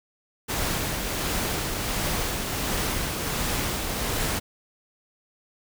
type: noise with tremolo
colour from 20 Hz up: pink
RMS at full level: -26 dBFS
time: 0.48-4.4 s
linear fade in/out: 20 ms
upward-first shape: triangle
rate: 1.4 Hz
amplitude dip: 35%
effects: none